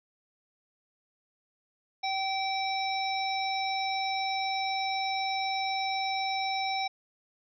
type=harmonic tone; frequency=772 Hz; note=G5; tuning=27 cents flat; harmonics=1 / 3 / 5 / 7; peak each=-30 / -35 / -37 / -38 dBFS; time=2.03-6.88 s; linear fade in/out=10 ms; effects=none